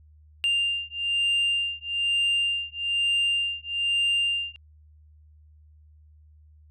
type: beating tone pair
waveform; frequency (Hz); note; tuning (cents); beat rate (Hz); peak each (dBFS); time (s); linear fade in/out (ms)
sine; 2794 / 2795.1; F7 / F7; 0 / +1; 1.1; -24; 0.44-4.56; 0
effects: tanh soft clip ceiling -19 dBFS + added 76 Hz sine -51 dBFS peak until 6.7 s